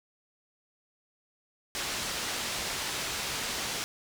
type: low-pass noise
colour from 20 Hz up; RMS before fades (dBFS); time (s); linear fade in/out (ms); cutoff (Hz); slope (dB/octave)
white; -34; 1.75-3.84; 0; 6100; 12
effects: none